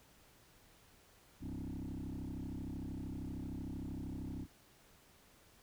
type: tone with frequency modulation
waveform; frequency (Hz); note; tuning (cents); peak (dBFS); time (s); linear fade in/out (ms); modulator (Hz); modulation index
sine; 174.2; F3; -4; -38; 1.4-4.47; 50; 33; 4.1
effects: tanh soft clip ceiling -39 dBFS + pink hiss -65 dBFS RMS until 5.62 s